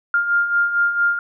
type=beating tone pair; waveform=sine; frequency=1400 / 1404.4 Hz; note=F6 / F6; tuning=+4 / +9 cents; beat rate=4.4 Hz; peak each=-23 / -16 dBFS; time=0.14-1.19 s; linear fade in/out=2 ms; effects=none